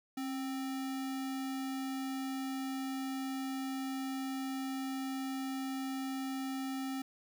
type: tone with sample-and-hold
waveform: sine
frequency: 267.9 Hz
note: C4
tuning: 41 cents sharp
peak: -35 dBFS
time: 0.17-7.02 s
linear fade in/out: 5 ms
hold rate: 1050 Hz
effects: none